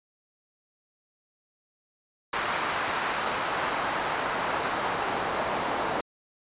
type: noise with band-pass filter sweep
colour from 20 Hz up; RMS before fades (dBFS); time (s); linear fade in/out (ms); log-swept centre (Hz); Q
pink; -29; 2.33-6.01; 5; 1300 to 820; 1.1
effects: resampled to 8000 Hz